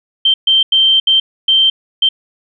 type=tone bursts at uneven times; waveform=sine; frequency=3132 Hz; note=G7; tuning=2 cents flat; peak=-7 dBFS; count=6; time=0.25-0.34 / 0.47-0.63 / 0.72-1 / 1.07-1.2 / 1.48-1.7 / 2.02-2.09 s; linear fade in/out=5 ms; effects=none